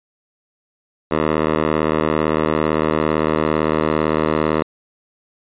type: tone with band-pass filter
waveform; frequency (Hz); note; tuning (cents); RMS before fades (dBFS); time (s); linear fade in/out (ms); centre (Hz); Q
10% pulse; 77.78; D#2; 0; -18; 1.11-4.63; 5; 740; 0.67
effects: resampled to 8000 Hz